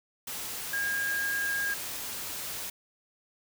sine tone in noise, 1624 Hz, G#6, 39 cents flat, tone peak -28 dBFS, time 0.73-1.74 s, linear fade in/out 5 ms, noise white, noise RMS -37 dBFS, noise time 0.27-2.7 s, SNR +6 dB, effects none

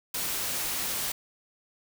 white noise, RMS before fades -31 dBFS, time 0.14-1.12 s, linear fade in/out 5 ms, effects none

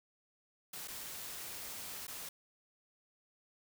white noise with dropouts, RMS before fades -45 dBFS, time 0.73-2.29 s, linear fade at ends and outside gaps 5 ms, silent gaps 0.876-0.881 / 2.069-2.079 s, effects none

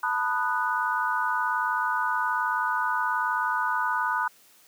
sine chord, B dominant seventh, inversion third, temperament just, 889 / 987.8 / 1234.7 / 1481.6 Hz, A5 / B5 / D#6 / F#6, +18 / 0 / -14 / +2 cents, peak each -31 / -28 / -30 / -28 dBFS, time 0.03-4.28 s, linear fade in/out 5 ms, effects white hiss -57 dBFS RMS until 4.67 s + high-pass 150 Hz 12 dB/octave

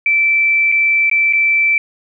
sine tone with dropouts, 2329 Hz, D7, 15 cents flat, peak -10 dBFS, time 0.06-1.78 s, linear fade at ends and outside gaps 2 ms, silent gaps 0.718-0.722 / 1.098-1.113 / 1.327-1.333 s, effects none

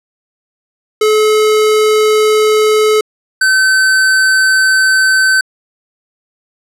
square tone pair in turn, 429.5 / 1533.3 Hz, A4 / G6, -42 / -39 cents, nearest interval octave + minor seventh, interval 2203 cents, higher second, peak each -8 dBFS, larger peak neither, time 1.01-3.01 / 3.41-5.41 s, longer neither, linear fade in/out 5 ms, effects low-pass 11000 Hz 12 dB/octave

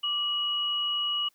sine tone pair together, 1173.5 / 2912 Hz, D6 / F#7, -2 / -28 cents, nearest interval octave + major third, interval 1574 cents, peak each -36 / -26 dBFS, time 0.03-1.29 s, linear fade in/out 10 ms, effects white hiss -68 dBFS RMS until 1.34 s

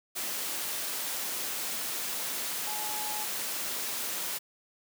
sine tone in noise, 849 Hz, G#5, 38 cents sharp, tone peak -38 dBFS, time 2.66-3.25 s, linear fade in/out 20 ms, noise white, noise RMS -34 dBFS, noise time 0.15-4.39 s, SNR -7 dB, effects high-pass 200 Hz 12 dB/octave

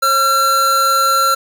square tone pair together, 540 / 1360.7 Hz, C#5 / F6, -45 / -45 cents, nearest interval octave + major third, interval 1600 cents, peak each -23 / -12 dBFS, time 0.02-1.35 s, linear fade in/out 10 ms, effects 7-bit

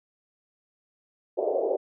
pink band-pass noise, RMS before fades -26 dBFS, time 1.37-1.77 s, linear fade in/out 20 ms, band 380 to 670 Hz, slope 48 dB/octave, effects none

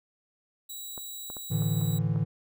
10% pulse tone, 3886 Hz, B7, 29 cents flat, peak -30 dBFS, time 0.69-1.99 s, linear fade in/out 10 ms
clicks, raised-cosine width 1 ms, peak -28 dBFS, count 6, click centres 0.978 / 1.301 / 1.368 / 1.622 / 1.814 / 2.16 s
triangle chord, A suspended fourth, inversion none, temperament equal, 110 / 146.83 / 164.81 Hz, A2 / D3 / E3, 0 / 0 / 0 cents, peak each -27 dBFS, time 1.5-2.25 s, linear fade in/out 20 ms
effects none

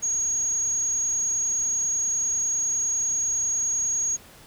sine tone, 6610 Hz, G#8, 9 cents flat, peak -22 dBFS, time 0.02-4.17 s, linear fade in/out 20 ms, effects pink hiss -49 dBFS RMS until 4.46 s

